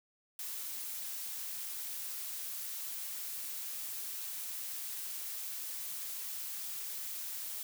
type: noise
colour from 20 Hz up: blue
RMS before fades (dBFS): -41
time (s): 0.39-7.63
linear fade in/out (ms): 2
effects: none